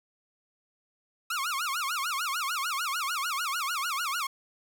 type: tone with vibrato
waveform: sawtooth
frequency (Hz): 1244.5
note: D#6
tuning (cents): 0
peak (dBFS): -25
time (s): 1.3-4.27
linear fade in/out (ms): 5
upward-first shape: sine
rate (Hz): 6.7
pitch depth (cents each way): 270
effects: none